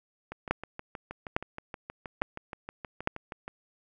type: two click trains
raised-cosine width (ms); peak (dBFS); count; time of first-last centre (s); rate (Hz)
0.5; -23 / -10; 21 / 4; 0.32-3.48 / 0.51-3.074; 6.33 / 1.17
effects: none